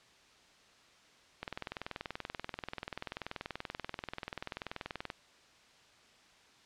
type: click train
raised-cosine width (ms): 0.3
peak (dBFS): -22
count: 77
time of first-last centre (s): 1.43-5.101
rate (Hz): 20.7
effects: white hiss -62 dBFS RMS until 6.65 s + low-pass 5000 Hz 12 dB/octave